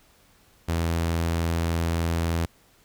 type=tone; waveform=sawtooth; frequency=83.4 Hz; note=E2; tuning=21 cents sharp; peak=-19 dBFS; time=0.68-2.46 s; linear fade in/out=10 ms; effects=pink hiss -59 dBFS RMS until 2.84 s